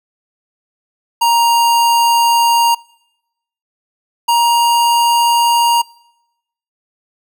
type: tone pair in turn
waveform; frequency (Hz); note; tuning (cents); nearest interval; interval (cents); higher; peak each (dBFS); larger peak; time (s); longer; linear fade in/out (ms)
square; 936 / 941.4; A#5 / A#5; +7 / +17; unison; 10; second; -10; neither; 1.21-2.75 / 4.28-5.82; neither; 10
effects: noise-tail reverb RT60 0.9 s tail -25 dB re dry